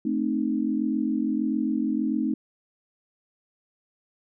sine chord, A diminished, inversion none, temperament equal with one note detuned, 220 / 261.6 / 308.4 Hz, A3 / C4 / Eb4, 0 / 0 / -15 cents, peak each -27 dBFS, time 0.05-2.34 s, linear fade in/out 5 ms, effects none

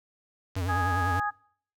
clicks, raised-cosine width 0.2 ms, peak -25 dBFS, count 2, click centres 0.555 / 0.586 s
square tone with vibrato, 90.8 Hz, F#2, 32 cents flat, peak -28 dBFS, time 0.56-1.2 s, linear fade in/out 5 ms, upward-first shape sine, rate 10 Hz, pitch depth 100 cents each way
harmonic tone, 415.3 Hz, G#4, in tune, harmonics 2 / 3 / 4, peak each -29 / -31 / -32 dBFS, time 0.68-1.31 s, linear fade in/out 20 ms
effects noise-tail reverb RT60 0.6 s tail -26 dB re dry

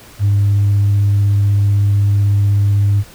sine tone with vibrato, 101.2 Hz, G#2, 44 cents flat, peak -8 dBFS, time 0.19-3.04 s, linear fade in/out 50 ms, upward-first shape triangle, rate 16 Hz, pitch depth 9 cents each way, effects tanh soft clip ceiling -7 dBFS + pink hiss -40 dBFS RMS until 3.14 s

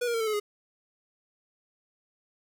square tone with pitch steps, 486.7 / 471.5 / 456.7 / 442.5 / 428.6 / 415.2 Hz, B4 / A#4 / A#4 / A4 / A4 / G#4, -25 / +20 / -36 / +10 / -45 / 0 cents, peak -27 dBFS, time 0.01-0.4 s, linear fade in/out 10 ms, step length 65 ms, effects 9-bit

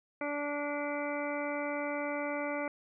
harmonic tone, 290.6 Hz, D4, 18 cents flat, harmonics 1 / 2 / 3 / 4 / 5 / 7 / 8, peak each -38 / -36 / -42 / -44 / -43 / -42 / -44 dBFS, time 0.21-2.68 s, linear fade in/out 2 ms, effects none

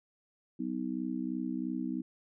harmonic tone, 63 Hz, B1, 35 cents sharp, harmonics 3 / 4 / 5, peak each -39 / -35 / -37 dBFS, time 0.59-2.02 s, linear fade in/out 10 ms, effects none

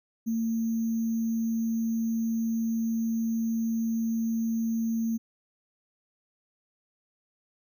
sine tone with sample-and-hold, 226.6 Hz, A#3, 49 cents flat, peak -25 dBFS, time 0.26-5.18 s, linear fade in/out 20 ms, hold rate 6300 Hz, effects none

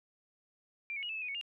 sine tone with pitch steps, 2366 / 2206 / 2893 / 2629 / 2600 / 2474 / 2219 / 2815 Hz, D7 / C#7 / F#7 / E7 / E7 / D#7 / C#7 / F7, +12 / -9 / -40 / -5 / -24 / -10 / +1 / +13 cents, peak -36 dBFS, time 0.9-1.412 s, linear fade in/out 0 ms, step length 64 ms, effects none

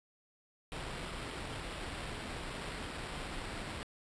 pink noise with sample-and-hold, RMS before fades -42 dBFS, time 0.72-3.83 s, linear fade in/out 0 ms, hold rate 6300 Hz, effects resampled to 22050 Hz

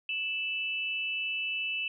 sine tone pair together, 2637 / 2960 Hz, E7 / F#7, 0 / 0 cents, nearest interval major second, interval 200 cents, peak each -31 / -36 dBFS, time 0.09-1.88 s, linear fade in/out 2 ms, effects none

